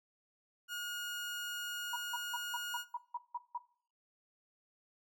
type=tone; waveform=30% pulse; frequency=1435 Hz; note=F6; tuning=47 cents sharp; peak=-35 dBFS; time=0.68-2.85 s; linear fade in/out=50 ms
type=tone bursts; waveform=sine; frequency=961 Hz; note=B5; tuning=48 cents flat; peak=-35 dBFS; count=9; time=1.93-3.578 s; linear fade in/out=5 ms; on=32 ms; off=170 ms
effects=noise-tail reverb RT60 0.5 s tail -18 dB re dry